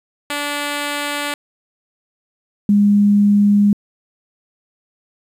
5% pulse / sine tone pair in turn, 290.2 / 204.4 Hz, D4 / G#3, -21 / -27 cents, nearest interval tritone, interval 606 cents, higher first, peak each -9 dBFS, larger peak neither, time 0.3-1.34 / 2.69-3.73 s, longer neither, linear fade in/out 2 ms, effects resampled to 32000 Hz + 8-bit

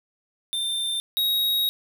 square tone pair in turn, 3587 / 3791 Hz, A7 / A#7, +33 / +28 cents, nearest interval minor second, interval 95 cents, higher second, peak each -25 / -21 dBFS, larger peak second, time 0.53-1 / 1.17-1.69 s, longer second, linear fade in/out 0 ms, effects none

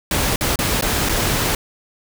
pink noise with dropouts, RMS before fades -19 dBFS, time 0.11-1.55 s, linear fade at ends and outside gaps 2 ms, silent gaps 0.36-0.409 / 0.558-0.589 / 0.811-0.823 / 1.089-1.093 s, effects none

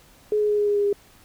sine tone with pitch steps, 422.6 / 419.7 / 416.8 / 413.9 / 411 / 408.2 / 405.4 Hz, G#4 / G#4 / G#4 / G#4 / G#4 / G#4 / G#4, +30 / +18 / +6 / -6 / -18 / -30 / -42 cents, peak -18 dBFS, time 0.32-0.929 s, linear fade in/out 2 ms, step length 87 ms, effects pink hiss -53 dBFS RMS until 1.24 s

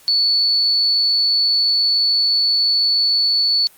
sine tone, 4447 Hz, C#8, 5 cents sharp, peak -13 dBFS, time 0.08-3.67 s, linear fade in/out 0 ms, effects white hiss -48 dBFS RMS until 3.77 s + Opus 48 kbps

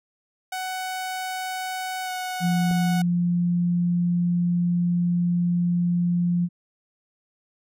sawtooth tone with pitch glide, 746 to 737.9 Hz, F#5 to F#5, +14 to -5 cents, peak -24 dBFS, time 0.52-3.02 s, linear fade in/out 5 ms, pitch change -19 cents, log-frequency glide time 2.04-2.1 s
sine tone, 174.61 Hz, F3, in tune, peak -19 dBFS, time 2.4-6.49 s, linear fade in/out 50 ms
click, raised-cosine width 2 ms, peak -24 dBFS, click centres 2.712 s
effects none

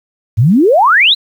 sine exponential sweep, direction up, 98 to 4186 Hz, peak -5 dBFS, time 0.37-1.15 s, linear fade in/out 20 ms, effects 7-bit

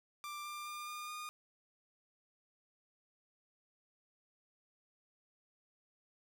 sawtooth tone with pitch steps, 1182 / 1191.6 / 1201.3 / 1211 / 1220.9 Hz, D6 / D6 / D6 / D#6 / D#6, +11 / +25 / +39 / -47 / -33 cents, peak -39 dBFS, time 0.24-1.29 s, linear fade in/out 0 ms, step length 210 ms, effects none

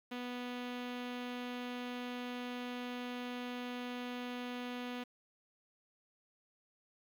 sawtooth tone with low-pass filter, 246.3 Hz, B3, 5 cents flat, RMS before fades -42 dBFS, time 0.11-5.04 s, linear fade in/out 10 ms, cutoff 3200 Hz, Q 1.9, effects 10-bit

